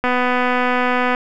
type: click train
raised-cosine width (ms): 0.5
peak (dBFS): -4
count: 277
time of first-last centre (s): 0.04-1.148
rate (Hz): 249
effects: none